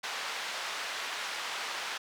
pink band-pass noise, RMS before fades -37 dBFS, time 0.03-1.98 s, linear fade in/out 10 ms, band 990 to 4900 Hz, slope 12 dB/octave, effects none

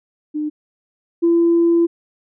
sine tone pair in turn, 301.9 / 338.3 Hz, D4 / E4, +48 / +45 cents, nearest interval major second, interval 197 cents, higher second, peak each -19 / -10 dBFS, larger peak second, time 0.34-0.5 / 1.22-1.87 s, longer second, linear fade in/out 20 ms, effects tanh soft clip ceiling -7 dBFS

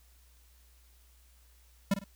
square tone with echo, 197.6 Hz, G3, 14 cents sharp, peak -24 dBFS, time 1.91-1.94 s, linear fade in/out 5 ms, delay 51 ms, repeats 2, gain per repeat -10 dB, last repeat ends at 2.042 s, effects added 60 Hz sine -59 dBFS peak until 2.15 s + white hiss -66 dBFS RMS until 2.15 s

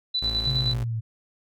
sine tone with tremolo, 3982 Hz, B7, 14 cents sharp, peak -22 dBFS, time 0.14-0.74 s, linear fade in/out 10 ms, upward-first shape square, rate 9.6 Hz, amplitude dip 50%
35% pulse tone, 55 Hz, A1, in tune, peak -28 dBFS, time 0.22-0.84 s, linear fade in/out 5 ms
sine linear sweep, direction down, 135.2 to 110 Hz, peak -25 dBFS, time 0.46-1.01 s, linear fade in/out 20 ms
effects none

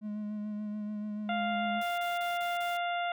triangle tone with vibrato, 210.2 Hz, G#3, 21 cents sharp, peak -32 dBFS, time 0.01-1.83 s, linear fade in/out 50 ms, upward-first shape sine, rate 6.9 Hz, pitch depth 20 cents each way
harmonic tone, 698.5 Hz, F5, in tune, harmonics 1 / 2 / 3 / 4 / 5, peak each -31 / -37 / -41 / -43 / -45 dBFS, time 1.29-3.12 s, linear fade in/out 2 ms
white noise bursts, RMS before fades -50 dBFS, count 5, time 1.81-2.772 s, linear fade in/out 5 ms, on 170 ms, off 28 ms
effects none

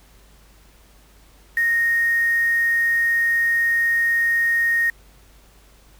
sine tone with quantisation, 1858 Hz, A#6, 6 cents flat, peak -16 dBFS, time 1.57-4.9 s, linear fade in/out 2 ms, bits 6, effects added 50 Hz sine -50 dBFS peak until 5.99 s + pink hiss -54 dBFS RMS until 5.99 s

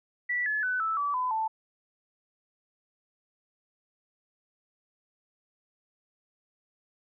sine tone with pitch steps, 1958 / 1714.4 / 1501.1 / 1314.4 / 1150.9 / 1007.7 / 882.3 Hz, B6 / A6 / F#6 / E6 / D6 / B5 / A5, -15 / -45 / +25 / -5 / -35 / +35 / +5 cents, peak -26 dBFS, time 0.29-1.48 s, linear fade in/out 10 ms, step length 170 ms, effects none

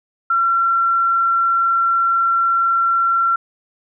sine tone, 1361 Hz, F6, 45 cents flat, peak -13 dBFS, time 0.3-3.36 s, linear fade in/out 5 ms, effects none

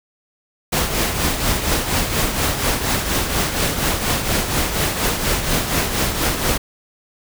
pink noise with tremolo, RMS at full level -17 dBFS, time 0.72-6.58 s, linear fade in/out 10 ms, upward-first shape triangle, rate 4.2 Hz, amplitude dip 60%, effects none

